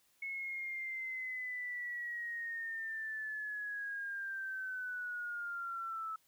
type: linear sweep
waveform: sine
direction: down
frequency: 2192 to 1303 Hz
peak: -38 dBFS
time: 0.22-6.16 s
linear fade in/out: 5 ms
effects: white hiss -72 dBFS RMS until 6.27 s